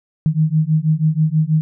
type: beating tone pair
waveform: sine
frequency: 153.4 / 159.6 Hz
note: D#3 / D#3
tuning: -24 / +44 cents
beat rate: 6.2 Hz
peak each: -16 dBFS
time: 0.26-1.61 s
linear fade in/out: 0 ms
effects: none